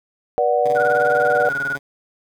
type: chord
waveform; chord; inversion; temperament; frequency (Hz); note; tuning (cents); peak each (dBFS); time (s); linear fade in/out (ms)
sine; B minor; none; equal with one note detuned; 482.3 / 587.3 / 740; B4 / D5 / F#5; -41 / 0 / 0; -19; 0.38-1.49; 0
type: tone with tremolo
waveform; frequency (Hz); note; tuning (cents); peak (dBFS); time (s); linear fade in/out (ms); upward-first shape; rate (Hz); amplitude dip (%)
10% pulse; 139.7; C#3; +14; -22; 0.65-1.79; 5; square; 20; 75
type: tone with vibrato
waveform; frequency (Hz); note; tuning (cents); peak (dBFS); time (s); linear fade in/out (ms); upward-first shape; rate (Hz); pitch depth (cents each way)
sine; 1446; F#6; -40; -20; 0.75-1.77; 20; sine; 19; 44
effects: none